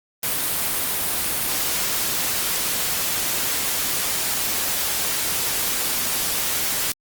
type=noise; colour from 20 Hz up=white; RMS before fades=-23 dBFS; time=0.23-6.92 s; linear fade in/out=2 ms; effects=Opus 32 kbps